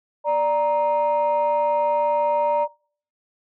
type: tone pair together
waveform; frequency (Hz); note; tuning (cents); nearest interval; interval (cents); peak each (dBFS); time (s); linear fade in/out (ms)
sine; 589 / 935; D5 / A#5; +5 / +5; minor sixth; 800; -19; 0.24-2.68; 50
effects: noise-tail reverb RT60 0.5 s tail -25 dB re dry + tanh soft clip ceiling -13 dBFS